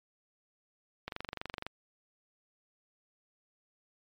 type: click train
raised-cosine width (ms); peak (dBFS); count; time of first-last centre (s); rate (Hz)
0.3; -21; 15; 1.08-1.666; 23.9
effects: MP3 96 kbps